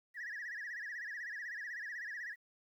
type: tone with vibrato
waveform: sine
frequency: 1800 Hz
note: A6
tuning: 39 cents sharp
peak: -39 dBFS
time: 0.14-2.36 s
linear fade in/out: 50 ms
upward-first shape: sine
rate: 16 Hz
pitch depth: 150 cents each way
effects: tanh soft clip ceiling -38 dBFS + 12-bit